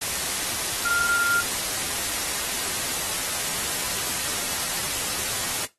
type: tone in noise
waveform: sine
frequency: 1396.9 Hz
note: F6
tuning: in tune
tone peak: -21 dBFS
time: 0.85-1.41 s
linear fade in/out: 10 ms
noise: white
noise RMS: -27 dBFS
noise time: 0.01-5.66 s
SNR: +3 dB
effects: noise-tail reverb RT60 0.2 s tail -17 dB re dry + AAC 32 kbps